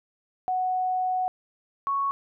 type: tone pair in turn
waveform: sine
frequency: 740 / 1108.7 Hz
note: F#5 / C#6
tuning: 0 / 0 cents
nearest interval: perfect fifth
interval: 700 cents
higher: second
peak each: -23 dBFS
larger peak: neither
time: 0.48-1.28 / 1.87-2.11 s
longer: first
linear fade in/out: 0 ms
effects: none